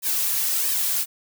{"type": "noise with flanger", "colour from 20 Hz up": "blue", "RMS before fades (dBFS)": -23, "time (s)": [0.02, 1.06], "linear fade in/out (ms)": 50, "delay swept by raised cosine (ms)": [1.4, 3.3], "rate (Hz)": 1.5, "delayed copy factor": -0.7, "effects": []}